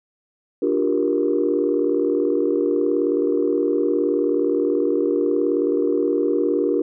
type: chord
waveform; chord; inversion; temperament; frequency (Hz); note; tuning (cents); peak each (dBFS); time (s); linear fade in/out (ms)
sine; G minor seventh; second; just; 294 / 352.8 / 392 / 470.4; D4 / F4 / G4 / Bb4; +2 / +18 / 0 / +16; -22; 0.62-6.82; 5
effects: tanh soft clip ceiling -8 dBFS